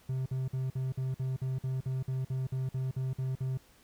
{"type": "tone bursts", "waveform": "triangle", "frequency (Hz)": 130.7, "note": "C3", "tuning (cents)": -1, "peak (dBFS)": -28, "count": 16, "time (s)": [0.09, 3.575], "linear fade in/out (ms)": 5, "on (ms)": 170, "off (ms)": 51, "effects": ["pink hiss -62 dBFS RMS until 3.83 s"]}